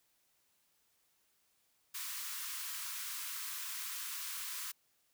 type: high-pass noise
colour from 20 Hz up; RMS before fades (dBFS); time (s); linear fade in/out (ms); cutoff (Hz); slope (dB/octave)
white; -42; 1.94-4.72; 10; 960; 96
effects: white hiss -75 dBFS RMS until 5.13 s